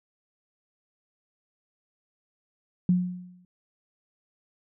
sine tone with exponential decay, 180 Hz, F#3, 47 cents flat, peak -16 dBFS, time 2.89-3.45 s, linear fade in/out 2 ms, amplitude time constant 120 ms, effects none

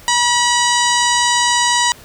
harmonic tone with a mistuned harmonic, 964 Hz, B5, 42 cents flat, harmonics 1 / 2 / 3 / 4 / 5 / 6 / 7 / 8 / 9, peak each -16 / -19 / -21 / -22 / -23 / -24 / -24 / -25 / -26 dBFS, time 0.08-1.92 s, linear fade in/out 0 ms, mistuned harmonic 3, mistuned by +39 cents, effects pink hiss -41 dBFS RMS until 2.04 s

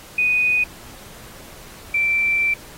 sine tone pair in turn, 2485 / 2341 Hz, D#7 / D7, -3 / -6 cents, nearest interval minor second, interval 103 cents, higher first, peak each -15 / -16 dBFS, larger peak first, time 0.18-0.64 / 1.94-2.54 s, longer second, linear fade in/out 5 ms, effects pink hiss -42 dBFS RMS until 2.77 s + AAC 48 kbps

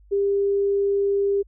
sine tone, 399.3 Hz, G4, 32 cents sharp, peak -18 dBFS, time 0.11-1.43 s, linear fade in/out 20 ms, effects added 50 Hz sine -49 dBFS peak until 1.47 s

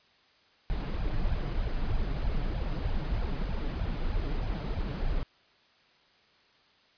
brown noise with flanger, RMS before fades -30 dBFS, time 0.7-5.23 s, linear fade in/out 0 ms, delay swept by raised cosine 1.2 to 7.1 ms, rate 3.2 Hz, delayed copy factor +0.85, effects white hiss -63 dBFS RMS until 6.97 s + resampled to 11025 Hz

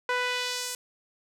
sawtooth tone with band-pass filter sweep, 495.9 Hz, B4, 7 cents sharp, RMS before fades -30 dBFS, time 0.09-0.75 s, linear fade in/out 2 ms, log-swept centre 1400 to 8900 Hz, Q 1.1, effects none

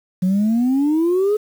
sine exponential sweep, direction up, 179.5 to 430.7 Hz, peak -12 dBFS, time 0.22-1.37 s, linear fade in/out 10 ms, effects tanh soft clip ceiling -12 dBFS + 7-bit

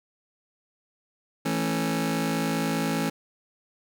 sawtooth chord, A major, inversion second, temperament just, 165 / 220 / 275 Hz, E3 / A3 / C#4, +2 / 0 / -14 cents, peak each -25 dBFS, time 1.45-3.1 s, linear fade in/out 10 ms, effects none

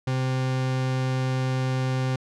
40% pulse tone, 130 Hz, C3, 11 cents flat, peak -22 dBFS, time 0.07-2.16 s, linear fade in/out 5 ms, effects low-pass 6000 Hz 12 dB/octave

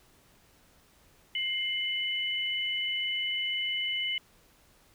sine tone pair together, 2110 / 2984 Hz, C7 / F#7, +14 / +14 cents, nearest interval tritone, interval 600 cents, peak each -33 / -30 dBFS, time 1.35-4.18 s, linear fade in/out 2 ms, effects pink hiss -62 dBFS RMS until 4.94 s

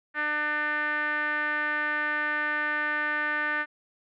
5% pulse tone with low-pass filter, 300 Hz, D4, 37 cents sharp, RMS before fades -28 dBFS, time 0.14-3.66 s, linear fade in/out 50 ms, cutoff 1700 Hz, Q 6.3, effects none

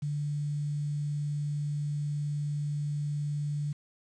sine tone with quantisation, 146.83 Hz, D3, in tune, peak -29 dBFS, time 0.02-3.73 s, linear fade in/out 10 ms, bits 9, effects resampled to 22050 Hz

